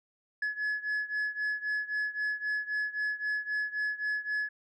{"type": "beating tone pair", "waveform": "sine", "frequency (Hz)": [1700, 1703.8], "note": ["G#6", "G#6"], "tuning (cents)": [40, 44], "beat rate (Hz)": 3.8, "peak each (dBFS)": [-30, -32], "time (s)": [0.42, 4.49], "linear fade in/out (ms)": 5, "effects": ["tanh soft clip ceiling -27 dBFS"]}